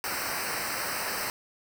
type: noise with comb filter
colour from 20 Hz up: pink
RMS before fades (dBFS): -32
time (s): 0.04-1.3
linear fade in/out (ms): 0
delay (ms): 0.29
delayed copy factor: -0.95
effects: none